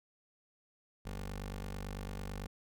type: tone with notch filter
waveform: 15% pulse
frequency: 49 Hz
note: G1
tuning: in tune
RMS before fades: -42 dBFS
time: 1.05-2.47 s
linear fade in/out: 10 ms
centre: 120 Hz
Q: 1.9
effects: none